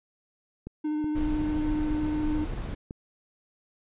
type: click train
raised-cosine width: 3 ms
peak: -24 dBFS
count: 7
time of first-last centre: 0.67-2.909 s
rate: 2.68 Hz
type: tone with vibrato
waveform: triangle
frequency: 303.6 Hz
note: D#4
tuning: 42 cents flat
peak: -24 dBFS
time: 0.84-2.45 s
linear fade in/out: 10 ms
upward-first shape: square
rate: 14 Hz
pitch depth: 11 cents each way
type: noise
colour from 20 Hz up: brown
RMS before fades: -32 dBFS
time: 1.15-2.75 s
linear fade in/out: 10 ms
effects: resampled to 8000 Hz